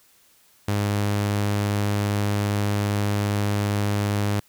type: tone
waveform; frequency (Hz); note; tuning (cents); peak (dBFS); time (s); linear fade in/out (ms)
sawtooth; 102.5; G#2; -22; -17; 0.68-4.4; 5
effects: white hiss -58 dBFS RMS until 4.48 s